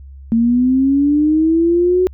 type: linear sweep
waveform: sine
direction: up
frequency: 225.5 to 371.3 Hz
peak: -10 dBFS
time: 0.32-2.07 s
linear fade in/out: 0 ms
effects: added 68 Hz sine -33 dBFS peak until 2.13 s